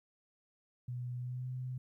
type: tone with pitch glide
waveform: sine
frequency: 123.47 to 127.38 Hz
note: B2 to C3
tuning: 0 to -46 cents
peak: -37 dBFS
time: 0.88-1.78 s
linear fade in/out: 5 ms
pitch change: +54 cents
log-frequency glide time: 1.18-1.48 s
effects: 13-bit